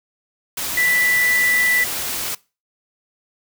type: tone in noise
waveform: sine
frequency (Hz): 1975.5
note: B6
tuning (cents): 0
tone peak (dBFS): -15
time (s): 0.77-1.84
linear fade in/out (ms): 5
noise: white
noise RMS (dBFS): -25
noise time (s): 0.57-2.35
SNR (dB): +7
effects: noise-tail reverb RT60 0.3 s tail -22 dB re dry